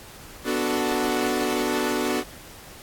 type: chord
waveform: sawtooth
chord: B minor seventh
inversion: none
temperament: equal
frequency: 246.9 / 293.7 / 370 / 440 Hz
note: B3 / D4 / F#4 / A4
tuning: 0 / 0 / 0 / 0 cents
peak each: -24 / -24 / -23 / -26 dBFS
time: 0.44-2.24 s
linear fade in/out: 50 ms
effects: pink hiss -44 dBFS RMS until 2.82 s + AAC 64 kbps